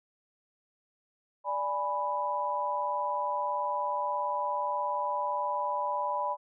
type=chord; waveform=sine; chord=G# diminished; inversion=second; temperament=equal; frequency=587.3 / 830.6 / 987.8 Hz; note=D5 / G#5 / B5; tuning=0 / 0 / 0 cents; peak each=-35 / -35 / -30 dBFS; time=1.44-6.37 s; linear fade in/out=50 ms; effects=none